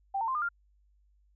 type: tone with pitch steps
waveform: sine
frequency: 784 / 905.8 / 1046.5 / 1209.1 / 1396.9 Hz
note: G5 / A#5 / C6 / D#6 / F6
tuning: 0 / -50 / 0 / -50 / 0 cents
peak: -28 dBFS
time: 0.14-0.49 s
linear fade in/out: 10 ms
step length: 70 ms
effects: added 50 Hz sine -63 dBFS peak until 1.35 s